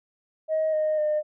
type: tone with pitch steps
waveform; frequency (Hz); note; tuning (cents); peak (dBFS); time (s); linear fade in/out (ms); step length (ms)
sine; 630 / 618.1 / 606.4; D#5 / D#5 / D#5; +21 / -12 / -45; -20; 0.48-1.23; 50; 250
effects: tanh soft clip ceiling -18 dBFS